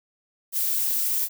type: noise with amplitude modulation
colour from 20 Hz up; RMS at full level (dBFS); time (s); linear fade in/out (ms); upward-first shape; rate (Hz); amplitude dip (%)
violet; -23; 0.52-1.29; 50; sine; 297; 30
effects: none